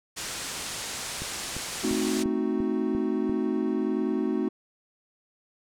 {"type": "low-pass noise", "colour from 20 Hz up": "white", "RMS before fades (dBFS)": -35, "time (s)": [0.16, 2.24], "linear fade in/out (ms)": 20, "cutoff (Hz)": 9100, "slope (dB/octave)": 24}
{"type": "click train", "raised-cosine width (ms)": 3, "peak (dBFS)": -22, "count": 7, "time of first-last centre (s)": [1.22, 3.296], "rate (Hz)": 2.89}
{"type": "chord", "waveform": "triangle", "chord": "A diminished seventh", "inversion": "none", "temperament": "equal", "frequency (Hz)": [220, 261.6, 311.1, 370], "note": ["A3", "C4", "Eb4", "Gb4"], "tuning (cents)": [0, 0, 0, 0], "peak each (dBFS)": -28, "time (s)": [1.83, 4.49], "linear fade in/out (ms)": 10}
{"effects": []}